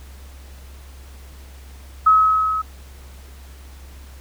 sine tone with level ramp, 1281 Hz, E6, 50 cents flat, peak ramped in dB -8 to -20 dBFS, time 2.06-2.62 s, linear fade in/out 10 ms, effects added 67 Hz sine -38 dBFS peak until 4.2 s + pink hiss -48 dBFS RMS until 4.2 s

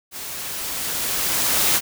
white noise with level ramp, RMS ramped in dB -33 to -17 dBFS, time 0.11-1.81 s, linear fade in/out 50 ms, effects none

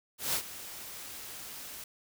white noise with ADSR envelope, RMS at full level -29 dBFS, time 0.18-1.84 s, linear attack 160 ms, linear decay 79 ms, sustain -15 dB, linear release 4 ms, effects none

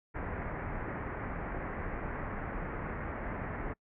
pink low-pass noise, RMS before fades -38 dBFS, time 0.14-3.74 s, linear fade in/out 20 ms, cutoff 2100 Hz, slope 48 dB/octave, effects noise-tail reverb RT60 0.1 s tail -26 dB re dry

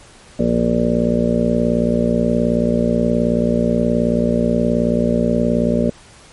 harmonic tone, 58.7 Hz, A#1, 13 cents sharp, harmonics 1 / 2 / 3 / 4 / 6 / 7 / 8 / 9 / 10, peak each -27 / -28 / -20 / -17 / -27 / -25 / -23 / -29 / -21 dBFS, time 0.39-5.9 s, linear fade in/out 5 ms, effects pink hiss -44 dBFS RMS until 6.32 s + MP3 48 kbps

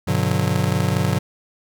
square chord, G major seventh, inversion none, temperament just, 98 / 122.5 / 147 / 183.75 Hz, G2 / B2 / D3 / F#3, 0 / -14 / +2 / -12 cents, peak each -24 dBFS, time 0.07-1.19 s, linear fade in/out 10 ms, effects none

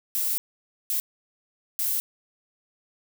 violet noise bursts at uneven times, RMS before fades -26 dBFS, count 3, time 0.15-0.38 / 0.9-1 / 1.79-2 s, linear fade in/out 0 ms, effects none

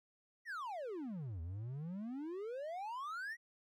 triangle exponential two-way sweep, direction down then up, 1975.5 to 78.9 to 1954 Hz, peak -39 dBFS, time 0.45-3.37 s, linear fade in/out 50 ms, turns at 1.41 s, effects none

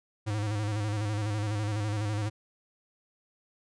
square tone with vibrato, 105.3 Hz, G#2, 24 cents sharp, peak -29 dBFS, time 0.26-2.3 s, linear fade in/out 20 ms, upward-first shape square, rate 12 Hz, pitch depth 50 cents each way, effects resampled to 22050 Hz

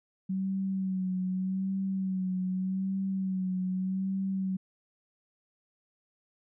sine tone with vibrato, 188.7 Hz, F#3, 34 cents sharp, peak -28 dBFS, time 0.29-4.57 s, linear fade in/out 10 ms, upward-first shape sine, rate 0.83 Hz, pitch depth 38 cents each way, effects none

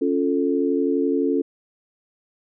sine chord, Db augmented, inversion none, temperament equal, 277.2 / 349.2 / 440 Hz, Db4 / F4 / A4, 0 / 0 / 0 cents, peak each -21 / -24 / -23 dBFS, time 0.01-1.42 s, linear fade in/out 10 ms, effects none

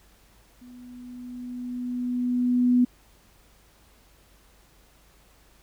sine tone with level ramp, 246.9 Hz, B3, in tune, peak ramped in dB -44 to -15 dBFS, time 0.61-2.85 s, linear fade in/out 10 ms, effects added 50 Hz sine -59 dBFS peak until 5.62 s + pink hiss -59 dBFS RMS until 5.62 s

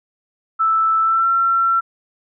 sine tone with pitch glide, 1318.5 to 1350.1 Hz, E6 to E6, 0 to +41 cents, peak -13 dBFS, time 0.59-1.81 s, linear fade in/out 20 ms, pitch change +41 cents, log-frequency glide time 1.01-1.27 s, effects none

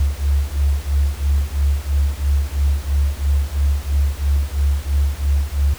sine beating tone pair, 69.3 / 72.3 Hz, C#2 / D2, 0 / -27 cents, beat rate 3 Hz, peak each -18 dBFS, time 0-5.74 s, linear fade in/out 5 ms, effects pink hiss -37 dBFS RMS until 5.78 s

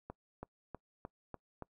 accelerating click train, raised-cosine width 1 ms, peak -29 dBFS, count 6, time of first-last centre 0.1-1.623 s, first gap 330 ms, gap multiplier 0.96, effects noise-tail reverb RT60 0.1 s tail -24 dB re dry

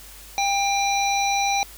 harmonic tone with a mistuned harmonic, 796 Hz, G5, 26 cents sharp, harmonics 1 / 3 / 5 / 7, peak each -21 / -26 / -28 / -29 dBFS, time 0.38-1.63 s, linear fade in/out 0 ms, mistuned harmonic 7, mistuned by +77 cents, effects added 50 Hz sine -46 dBFS peak until 1.77 s + white hiss -44 dBFS RMS until 1.77 s

